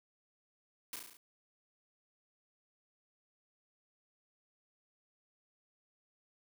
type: noise with echo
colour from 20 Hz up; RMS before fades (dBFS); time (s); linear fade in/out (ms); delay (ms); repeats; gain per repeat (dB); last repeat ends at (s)
white; -42; 0.93-0.96; 2; 35; 6; -3; 1.17
effects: none